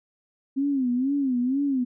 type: tone with vibrato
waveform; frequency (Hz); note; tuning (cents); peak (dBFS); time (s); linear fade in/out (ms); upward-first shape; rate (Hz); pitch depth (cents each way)
sine; 263.3; C4; +11; -21; 0.56-1.85; 20; sine; 2.1; 140
effects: none